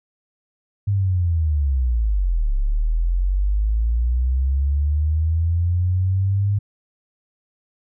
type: linear two-way sweep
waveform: sine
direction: down then up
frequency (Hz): 102.5 to 33.75 to 102.5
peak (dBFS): -16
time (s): 0.87-6.59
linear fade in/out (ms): 10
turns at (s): 2.54
effects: none